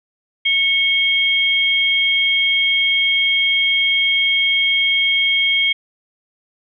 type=tone pair together; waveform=sine; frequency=2206 / 3223 Hz; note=C#7 / G7; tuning=-9 / +47 cents; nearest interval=perfect fifth; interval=656 cents; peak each=-16 dBFS; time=0.45-5.73 s; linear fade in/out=10 ms; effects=none